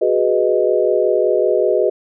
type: chord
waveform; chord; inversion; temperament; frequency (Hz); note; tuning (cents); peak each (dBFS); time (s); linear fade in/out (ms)
sine; G# minor seventh; third; equal; 370 / 415.3 / 493.9 / 622.3; F#4 / G#4 / B4 / D#5; 0 / 0 / 0 / 0; -18; 0.01-1.9; 10
effects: none